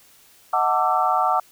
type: tone cluster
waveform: sine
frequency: 629 / 741 / 891 / 1169 / 1333 Hz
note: D#5 / F#5 / A5 / D6 / E6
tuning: +19 / +2 / +22 / -8 / +19 cents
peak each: -29 / -21 / -24 / -22 / -25 dBFS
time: 0.53-1.4 s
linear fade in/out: 5 ms
effects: white hiss -53 dBFS RMS until 1.51 s